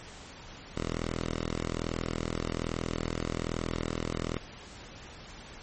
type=tone; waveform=5% pulse; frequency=41.2 Hz; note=E1; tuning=in tune; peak=-20 dBFS; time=0.75-4.39 s; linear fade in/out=10 ms; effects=pink hiss -47 dBFS RMS until 5.62 s + MP3 32 kbps